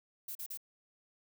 violet noise bursts, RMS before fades -42 dBFS, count 3, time 0.28-0.574 s, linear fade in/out 5 ms, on 72 ms, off 39 ms, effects none

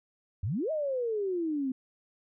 sine exponential two-way sweep, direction up then down, 82.41 to 646 to 254.1 Hz, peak -28 dBFS, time 0.43-1.72 s, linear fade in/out 5 ms, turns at 0.71 s, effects none

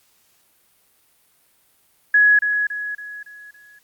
sine tone with echo, 1679 Hz, G#6, 18 cents sharp, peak -10 dBFS, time 2.14-2.39 s, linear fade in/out 5 ms, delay 280 ms, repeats 5, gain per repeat -7 dB, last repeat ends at 3.79 s, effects white hiss -60 dBFS RMS until 3.83 s + Opus 48 kbps

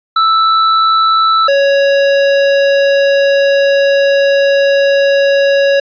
square tone pair in turn, 1318.5 / 556.4 Hz, E6 / C#5, 0 / +6 cents, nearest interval octave + minor third, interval 1494 cents, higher first, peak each -8 dBFS, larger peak neither, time 0.16-1.48 / 1.48-5.8 s, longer second, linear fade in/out 5 ms, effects resampled to 11025 Hz + 8-bit

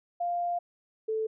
sine tone pair in turn, 698.5 / 439.2 Hz, F5 / A4, 0 / -3 cents, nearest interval minor sixth, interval 803 cents, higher first, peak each -27 dBFS, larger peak neither, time 0.2-0.59 / 1.08-1.27 s, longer first, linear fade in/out 10 ms, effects none

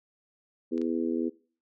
harmonic tone, 82.41 Hz, E2, in tune, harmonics 3 / 4 / 5 / 6, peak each -30 / -30 / -34 / -39 dBFS, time 0.71-1.3 s, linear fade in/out 20 ms
clicks, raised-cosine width 0.2 ms, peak -31 dBFS, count 2, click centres 0.779 / 0.816 s
effects noise-tail reverb RT60 0.4 s tail -21 dB re dry

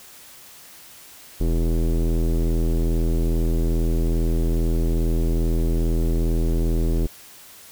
square tone with low-pass filter, 41.2 Hz, E1, in tune, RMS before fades -20 dBFS, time 1.4-7.07 s, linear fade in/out 10 ms, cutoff 380 Hz, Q 2.1, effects white hiss -45 dBFS RMS until 7.71 s

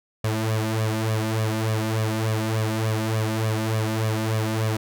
sawtooth tone with flanger, 110 Hz, A2, in tune, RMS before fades -24 dBFS, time 0.24-4.77 s, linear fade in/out 5 ms, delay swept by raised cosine 1.7 to 3.4 ms, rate 3.4 Hz, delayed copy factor +0.9, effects none

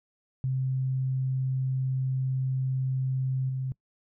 sine tone with level steps, 131.1 Hz, C3, 4 cents sharp, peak -25 / -28 dBFS, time 0.44-3.72 s, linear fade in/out 0 ms, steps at 3.49 s, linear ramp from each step 5 ms, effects noise-tail reverb RT60 0.1 s tail -23 dB re dry

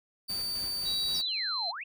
40% pulse tone, 4601 Hz, D8, 36 cents flat, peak -30 dBFS, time 0.28-1.22 s, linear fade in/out 20 ms
pink noise with tremolo, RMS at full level -46 dBFS, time 0.29-1.22 s, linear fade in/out 10 ms, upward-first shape square, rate 3.8 Hz, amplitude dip 30%
sine tone with pitch glide, 3900 to 4101 Hz, B7 to C8, -23 to -36 cents, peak -30 dBFS, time 0.85-1.72 s, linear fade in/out 20 ms, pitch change +87 cents, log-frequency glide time 1.21-1.31 s
sine exponential two-way sweep, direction down then up, 6000 to 658 to 2826 Hz, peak -36 dBFS, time 1.14-1.84 s, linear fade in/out 10 ms, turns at 1.69 s
effects none

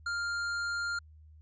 triangle tone with hard clipping, 1400 Hz, F6, 4 cents sharp, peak -33 dBFS, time 0.06-0.99 s, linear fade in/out 5 ms, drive 17 dB, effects added 77 Hz sine -52 dBFS peak until 1.41 s + resampled to 16000 Hz

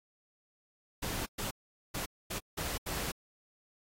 pink noise bursts at uneven times, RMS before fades -37 dBFS, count 6, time 1.02-1.26 / 1.38-1.51 / 1.94-2.06 / 2.3-2.39 / 2.57-2.78 / 2.86-3.12 s, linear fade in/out 10 ms, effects AAC 48 kbps

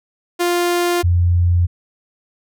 sawtooth / sine tone pair in turn, 350 / 87.5 Hz, F4 / F2, +4 / +4 cents, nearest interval 2 octaves, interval 2400 cents, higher first, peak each -11 dBFS, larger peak neither, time 0.39-1.03 / 1.03-1.67 s, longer neither, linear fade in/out 20 ms, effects none

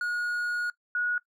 triangle / sine tone pair in turn, 1445 / 1455.1 Hz, F#6 / F#6, -41 / -29 cents, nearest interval unison, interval 12 cents, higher second, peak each -25 / -25 dBFS, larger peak neither, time 0.01-0.7 / 0.95-1.18 s, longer first, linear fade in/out 2 ms, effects noise-tail reverb RT60 0.1 s tail -20 dB re dry

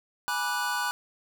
square chord, G# half-diminished seventh, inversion none, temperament equal with one note detuned, 830.6 / 974.7 / 1174.7 / 1480 Hz, G#5 / B5 / D6 / F#6, 0 / -23 / 0 / 0 cents, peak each -36 / -33 / -36 / -31 dBFS, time 0.28-0.91 s, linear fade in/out 0 ms, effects none

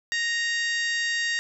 harmonic tone, 932.3 Hz, A#5, in tune, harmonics 2 / 3 / 4 / 5 / 6 / 7 / 8, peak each -25 / -34 / -34 / -35 / -39 / -40 / -39 dBFS, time 0.12-1.39 s, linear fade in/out 0 ms, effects none

